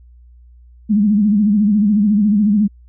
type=tone with vibrato; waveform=sine; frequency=207.7 Hz; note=G#3; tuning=in tune; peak=-10 dBFS; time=0.89-2.68 s; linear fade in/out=20 ms; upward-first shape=sine; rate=14 Hz; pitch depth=89 cents each way; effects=added 60 Hz sine -41 dBFS peak until 2.88 s